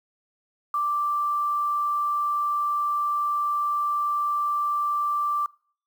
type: tone with quantisation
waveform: sine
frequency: 1174.7 Hz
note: D6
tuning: in tune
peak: -22 dBFS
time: 0.74-5.46 s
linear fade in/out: 2 ms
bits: 8
effects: noise-tail reverb RT60 0.5 s tail -24 dB re dry